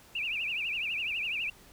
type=tone with vibrato; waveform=sine; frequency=2587 Hz; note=E7; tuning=33 cents flat; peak=-30 dBFS; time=0.15-1.5 s; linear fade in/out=5 ms; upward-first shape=triangle; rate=12 Hz; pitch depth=200 cents each way; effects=pink hiss -56 dBFS RMS until 1.72 s